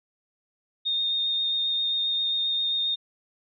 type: tone with vibrato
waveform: sine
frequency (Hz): 3673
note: A#7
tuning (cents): -26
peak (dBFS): -23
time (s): 0.85-2.96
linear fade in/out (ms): 20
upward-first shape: sine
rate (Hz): 7.5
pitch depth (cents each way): 12
effects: none